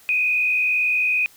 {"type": "tone with frequency modulation", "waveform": "sine", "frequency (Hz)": 2489, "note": "D#7", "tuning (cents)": 0, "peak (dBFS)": -17, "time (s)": [0.09, 1.26], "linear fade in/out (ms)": 0, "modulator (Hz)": 58, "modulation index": 0.95, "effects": ["white hiss -51 dBFS RMS until 1.36 s"]}